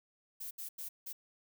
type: noise bursts at uneven times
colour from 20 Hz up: violet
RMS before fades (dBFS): -43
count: 4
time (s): 0.4-0.51 / 0.58-0.69 / 0.78-0.89 / 1.06-1.13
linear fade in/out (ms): 10
effects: none